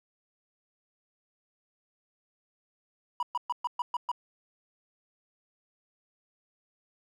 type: tone bursts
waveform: triangle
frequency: 974 Hz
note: B5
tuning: 24 cents flat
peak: -25 dBFS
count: 7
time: 3.2-4.116 s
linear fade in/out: 2 ms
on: 28 ms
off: 120 ms
effects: none